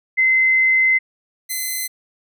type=tone pair in turn; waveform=sine / 5% pulse; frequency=2059 / 2042 Hz; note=C7 / C7; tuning=-28 / -43 cents; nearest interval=unison; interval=15 cents; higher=first; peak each=-12 dBFS; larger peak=neither; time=0.17-0.99 / 1.49-1.88 s; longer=first; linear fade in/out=20 ms; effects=none